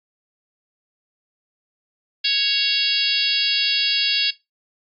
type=harmonic tone with a mistuned harmonic; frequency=554 Hz; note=C#5; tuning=1 cent flat; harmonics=3 / 4 / 5 / 6 / 7 / 8 / 9; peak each=-32 / -31 / -23 / -23 / -25 / -22 / -24 dBFS; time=2.24-4.31 s; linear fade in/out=10 ms; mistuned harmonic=8; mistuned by=+28 cents; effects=noise-tail reverb RT60 0.2 s tail -19 dB re dry + AAC 64 kbps